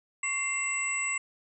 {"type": "tone cluster", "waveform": "sine", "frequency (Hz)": [1109, 2099, 2724, 7830], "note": ["C#6", "C7", "F7", "B8"], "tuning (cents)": [0, 5, -44, -16], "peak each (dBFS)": [-39, -31, -36, -32], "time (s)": [0.23, 1.18], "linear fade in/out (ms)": 5, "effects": []}